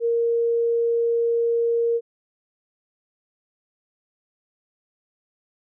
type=tone; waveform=sine; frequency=466.2 Hz; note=A#4; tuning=in tune; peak=-18 dBFS; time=0-2.01 s; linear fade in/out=50 ms; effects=none